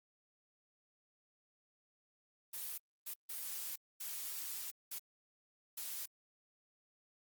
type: noise bursts at uneven times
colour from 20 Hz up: blue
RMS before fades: -43 dBFS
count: 6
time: 2.53-2.78 / 3.06-3.14 / 3.29-3.76 / 4-4.71 / 4.91-4.99 / 5.77-6.06 s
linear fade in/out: 10 ms
effects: Opus 32 kbps